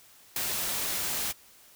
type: noise with ADSR envelope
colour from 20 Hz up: white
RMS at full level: -27 dBFS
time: 0.36-1.33 s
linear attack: 4 ms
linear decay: 4 ms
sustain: -4 dB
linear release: 22 ms
effects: white hiss -56 dBFS RMS until 1.75 s